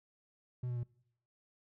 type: tone with pitch steps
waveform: triangle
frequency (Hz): 124.4 / 122.05 / 119.75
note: B2 / B2 / A#2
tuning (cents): +13 / -20 / +47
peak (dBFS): -33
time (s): 0.63-0.834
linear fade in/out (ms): 5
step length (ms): 68
effects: noise-tail reverb RT60 0.7 s tail -23 dB re dry